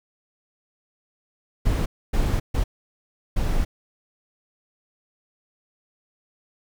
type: noise bursts at uneven times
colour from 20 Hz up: brown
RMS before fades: -21 dBFS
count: 4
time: 1.65-1.86 / 2.13-2.4 / 2.54-2.64 / 3.36-3.65 s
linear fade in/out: 10 ms
effects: none